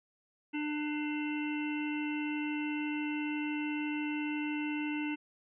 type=harmonic tone; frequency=299 Hz; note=D4; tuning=31 cents sharp; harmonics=1 / 3 / 5 / 7 / 9 / 10; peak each=-33 / -45 / -47 / -44 / -42 / -53 dBFS; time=0.53-5.16 s; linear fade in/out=20 ms; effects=none